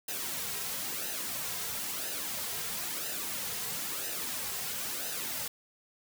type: noise with flanger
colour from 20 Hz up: white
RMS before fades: -36 dBFS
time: 0.08-5.48 s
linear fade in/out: 5 ms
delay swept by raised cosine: 0.88 to 3.48 ms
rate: 1 Hz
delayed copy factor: -0.6
effects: none